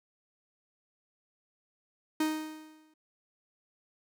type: tone with exponential decay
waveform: 45% pulse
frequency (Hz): 311.1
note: D#4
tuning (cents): 0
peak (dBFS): -25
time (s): 2.2-2.94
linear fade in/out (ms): 5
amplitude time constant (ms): 160
effects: none